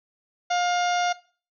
harmonic tone with a mistuned harmonic, 709 Hz, F5, 26 cents sharp, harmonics 1 / 2 / 3 / 4 / 5 / 6 / 7 / 8 / 9, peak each -22 / -30 / -34 / -37 / -35 / -41 / -42 / -38 / -41 dBFS, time 0.5-1.13 s, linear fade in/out 10 ms, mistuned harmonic 7, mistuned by -62 cents, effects noise-tail reverb RT60 0.4 s tail -19 dB re dry

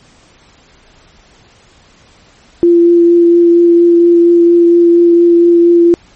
sine tone with vibrato, 342.9 Hz, F4, 32 cents flat, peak -3 dBFS, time 2.63-5.94 s, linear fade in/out 0 ms, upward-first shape triangle, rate 4.3 Hz, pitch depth 13 cents each way, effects pink hiss -45 dBFS RMS until 6.15 s + MP3 32 kbps

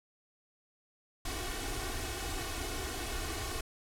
pink noise with comb filter, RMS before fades -37 dBFS, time 1.25-3.61 s, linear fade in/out 5 ms, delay 2.7 ms, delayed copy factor +1, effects low-pass 12000 Hz 12 dB/octave

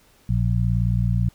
harmonic tone, 58.5 Hz, A#1, 7 cents sharp, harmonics 1 / 2 / 3, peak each -23 / -20 / -25 dBFS, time 0.29-1.29 s, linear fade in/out 5 ms, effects pink hiss -57 dBFS RMS until 1.34 s

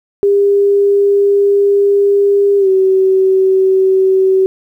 sine tone with pitch glide, 401.7 to 380.3 Hz, G4 to F#4, +42 to +48 cents, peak -7 dBFS, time 0.23-4.46 s, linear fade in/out 0 ms, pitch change -94 cents, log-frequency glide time 2.58-2.68 s, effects 8-bit

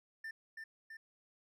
triangle tone with echo, 1787 Hz, A6, 26 cents sharp, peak -40 dBFS, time 0.24-0.31 s, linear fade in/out 5 ms, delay 330 ms, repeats 2, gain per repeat -3 dB, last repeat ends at 0.97 s, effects none

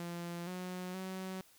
sawtooth tone with pitch steps, 172.1 / 182.1 / 187.9 Hz, F3 / F#3 / F#3, -25 / -27 / +27 cents, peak -36 dBFS, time 0-1.41 s, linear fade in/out 2 ms, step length 470 ms, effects white hiss -64 dBFS RMS until 1.58 s

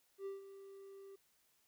triangle tone with ADSR envelope, 392 Hz, G4, in tune, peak -38 dBFS, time 0.18-1.16 s, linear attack 79 ms, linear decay 150 ms, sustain -12 dB, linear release 9 ms, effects white hiss -75 dBFS RMS until 1.67 s

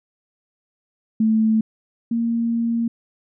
sine tone pair in turn, 220 / 231.9 Hz, A3 / A#3, 0 / -9 cents, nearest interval minor second, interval 91 cents, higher second, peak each -14 / -18 dBFS, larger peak first, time 1.2-1.61 / 2.11-2.88 s, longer second, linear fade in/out 5 ms, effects none

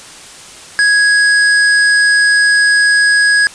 square tone, 1661.2 Hz, G#6, in tune, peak -8 dBFS, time 0.79-3.47 s, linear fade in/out 0 ms, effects white hiss -34 dBFS RMS until 3.54 s + resampled to 22050 Hz

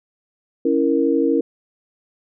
sine chord, A# diminished, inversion first, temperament equal, 277.2 / 329.6 / 466.2 Hz, C#4 / E4 / A#4, 0 / 0 / 0 cents, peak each -19 dBFS, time 0.65-1.41 s, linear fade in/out 5 ms, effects none

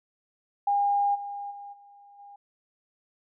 sine tone with level steps, 809 Hz, G#5, 46 cents flat, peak -21 / -33 / -39 / -50 / -45 dBFS, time 0.67-2.36 s, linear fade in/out 5 ms, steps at 1.14 / 1.5 / 1.72 / 2.18 s, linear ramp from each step 20 ms, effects none

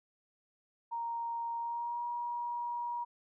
sine tone with pitch glide, 932.3 to 955.2 Hz, A#5 to A#5, 0 to +42 cents, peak -34 dBFS, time 0.91-3.05 s, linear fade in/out 20 ms, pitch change +42 cents, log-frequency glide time 1.58-2.04 s, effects none

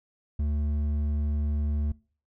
sine tone with hard clipping, 74 Hz, D2, 14 cents sharp, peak -26 dBFS, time 0.39-1.92 s, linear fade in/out 5 ms, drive 6 dB, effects noise-tail reverb RT60 0.4 s tail -22 dB re dry

